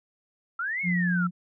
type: linear two-way sweep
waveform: sine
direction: up then down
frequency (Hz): 1318.5 to 2217 to 1318.5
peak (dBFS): -27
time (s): 0.59-1.27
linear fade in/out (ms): 5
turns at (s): 0.82
type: tone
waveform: sine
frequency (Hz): 177.5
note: F3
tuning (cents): +28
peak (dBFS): -23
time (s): 0.83-1.31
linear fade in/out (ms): 50
effects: none